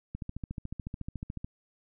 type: click train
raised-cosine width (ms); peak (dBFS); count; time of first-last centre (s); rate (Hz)
5; -24; 19; 0.15-1.445; 13.9
effects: none